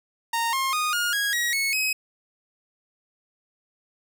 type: tone with pitch steps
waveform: sawtooth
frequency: 925 / 1068.7 / 1234.7 / 1426.5 / 1648.2 / 1904.2 / 2200 / 2542 Hz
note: A#5 / C6 / D#6 / F6 / G#6 / A#6 / C#7 / D#7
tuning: -14 / +36 / -14 / +36 / -14 / +36 / -14 / +36 cents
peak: -19 dBFS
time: 0.33-1.93 s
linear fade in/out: 5 ms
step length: 200 ms
effects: none